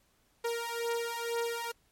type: beating tone pair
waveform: sawtooth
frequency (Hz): 466.2 / 468.3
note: A#4 / A#4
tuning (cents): 0 / +8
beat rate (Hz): 2.1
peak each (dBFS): -31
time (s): 0.44-1.72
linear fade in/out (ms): 10
effects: pink hiss -70 dBFS RMS until 1.91 s + MP3 64 kbps